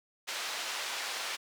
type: band-pass noise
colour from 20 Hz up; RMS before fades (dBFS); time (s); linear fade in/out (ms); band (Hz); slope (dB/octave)
white; -37; 0.27-1.37; 20; 620 to 4600; 12
effects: none